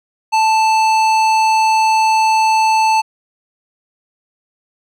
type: tone with hard clipping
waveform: sine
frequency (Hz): 880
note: A5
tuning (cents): 0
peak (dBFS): -12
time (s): 0.32-3.02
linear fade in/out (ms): 20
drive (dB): 14
effects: none